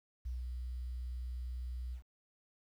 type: tone with ADSR envelope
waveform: sine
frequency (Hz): 61.74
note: B1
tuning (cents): 0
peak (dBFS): -36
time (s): 0.25-2.03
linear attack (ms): 11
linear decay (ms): 170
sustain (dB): -2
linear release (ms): 100
effects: 11-bit